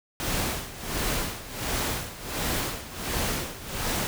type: noise with tremolo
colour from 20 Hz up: pink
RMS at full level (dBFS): -27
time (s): 0.2-4.07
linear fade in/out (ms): 0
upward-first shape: sine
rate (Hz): 1.4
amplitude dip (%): 80
effects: none